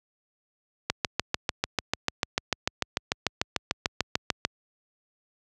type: click train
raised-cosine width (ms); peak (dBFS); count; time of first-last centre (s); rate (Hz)
0.2; -6; 25; 0.9-4.45; 6.76
effects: high-pass 60 Hz 12 dB/octave